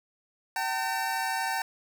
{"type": "tone pair together", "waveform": "25% pulse", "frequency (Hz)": [768.1, 901], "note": ["G5", "A5"], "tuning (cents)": [-35, 41], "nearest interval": "minor third", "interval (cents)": 276, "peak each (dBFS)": -27, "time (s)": [0.56, 1.62], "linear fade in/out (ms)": 2, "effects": []}